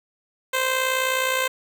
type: tone with amplitude modulation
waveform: 10% pulse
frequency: 520 Hz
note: C5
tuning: 11 cents flat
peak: -10 dBFS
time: 0.53-1.48 s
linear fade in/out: 10 ms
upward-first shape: sine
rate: 59.7 Hz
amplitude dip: 50%
effects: none